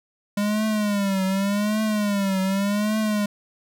square tone with vibrato, 202.9 Hz, G#3, 40 cents flat, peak -21 dBFS, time 0.37-3.26 s, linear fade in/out 5 ms, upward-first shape triangle, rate 0.86 Hz, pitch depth 130 cents each way, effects none

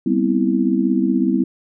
sine chord, C major seventh, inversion second, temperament just, 196.22 / 245.3 / 261.6 / 327 Hz, G3 / B3 / C4 / E4, +2 / -12 / 0 / -14 cents, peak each -20 dBFS, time 0.06-1.44 s, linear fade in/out 5 ms, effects none

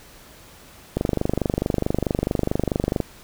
click train, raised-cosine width 2 ms, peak -7 dBFS, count 51, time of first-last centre 0.97-3.003 s, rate 24.6 Hz, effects pink hiss -47 dBFS RMS until 3.23 s

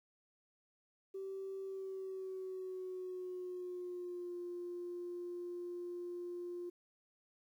sine tone with pitch glide, 386.1 to 352 Hz, G4 to F4, -26 to +14 cents, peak -40 dBFS, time 1.14-6.7 s, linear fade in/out 10 ms, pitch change -160 cents, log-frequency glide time 1.64-4.37 s, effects tanh soft clip ceiling -37 dBFS + 12-bit

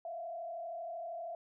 sine tone with frequency modulation, 679 Hz, F5, 49 cents flat, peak -39 dBFS, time 0.05-1.35 s, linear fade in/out 2 ms, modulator 32.8 Hz, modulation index 0.88, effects none

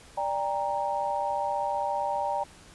sine chord, G minor, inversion second, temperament equal with one note detuned, 587.3 / 797.2 / 932.3 Hz, D5 / G5 / Bb5, 0 / +29 / 0 cents, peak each -32 / -30 / -30 dBFS, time 0.17-2.44 s, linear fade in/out 10 ms, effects pink hiss -52 dBFS RMS until 2.74 s + resampled to 24000 Hz

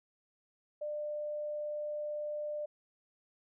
sine tone, 597 Hz, D5, 28 cents sharp, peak -35 dBFS, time 0.81-2.66 s, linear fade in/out 10 ms, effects none

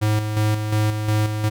square tone with tremolo, 106.9 Hz, A2, 49 cents flat, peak -17 dBFS, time 0.01-1.5 s, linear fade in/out 20 ms, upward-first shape square, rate 2.8 Hz, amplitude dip 50%, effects none

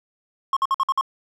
triangle tone bursts, 1080 Hz, C#6, 45 cents flat, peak -15 dBFS, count 6, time 0.53-1.011 s, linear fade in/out 2 ms, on 36 ms, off 53 ms, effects none

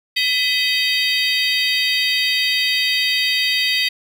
triangle tone cluster, 1999 / 2548 / 3138 / 3746 / 4632 Hz, B6 / D#7 / G7 / A#7 / D8, +20 / +41 / +1 / +8 / -25 cents, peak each -21 dBFS, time 0.16-3.89 s, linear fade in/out 10 ms, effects none

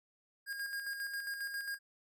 square tone with tremolo, 1623 Hz, G#6, 40 cents flat, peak -37 dBFS, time 0.46-1.79 s, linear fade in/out 50 ms, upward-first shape square, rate 7.4 Hz, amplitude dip 45%, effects none

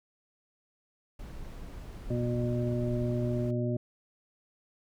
brown noise, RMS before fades -42 dBFS, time 1.19-3.51 s, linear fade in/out 5 ms
harmonic tone, 120.9 Hz, B2, 36 cents flat, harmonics 1 / 2 / 3 / 5, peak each -30 / -33 / -35 / -37 dBFS, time 2.1-3.77 s, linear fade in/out 5 ms
effects none

